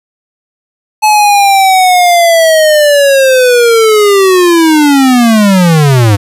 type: linear sweep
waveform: square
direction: down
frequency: 862 to 97.4 Hz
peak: -4 dBFS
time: 1.02-6.17 s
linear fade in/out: 20 ms
effects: resampled to 32000 Hz + 7-bit